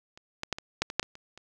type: clicks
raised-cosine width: 0.2 ms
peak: -30 / -15 / -11 / -20 / -8 / -18 / -6 / -18 / -29 / -29 dBFS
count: 10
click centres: 0.175 / 0.434 / 0.527 / 0.585 / 0.82 / 0.901 / 0.996 / 1.029 / 1.154 / 1.376 s
effects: none